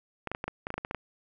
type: clicks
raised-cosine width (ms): 0.5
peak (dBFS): -18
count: 12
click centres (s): 0.273 / 0.316 / 0.349 / 0.441 / 0.48 / 0.669 / 0.704 / 0.741 / 0.78 / 0.849 / 0.911 / 0.947
effects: none